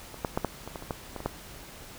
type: clicks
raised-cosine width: 1 ms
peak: -26 / -13 / -12 / -12 / -24 / -21 / -28 / -16 / -21 / -25 / -13 dBFS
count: 11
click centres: 0.143 / 0.248 / 0.375 / 0.447 / 0.676 / 0.758 / 0.824 / 0.908 / 1.163 / 1.204 / 1.26 s
effects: pink hiss -46 dBFS RMS until 1.98 s